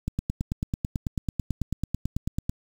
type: click train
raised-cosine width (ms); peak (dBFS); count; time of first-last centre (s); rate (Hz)
5; -14; 23; 0.08-2.495; 9.11
effects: 7-bit